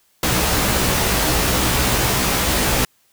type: noise with comb filter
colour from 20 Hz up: pink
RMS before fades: -18 dBFS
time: 0.23-2.85 s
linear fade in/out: 2 ms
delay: 16 ms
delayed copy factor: +0.9
effects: white hiss -60 dBFS RMS until 3.12 s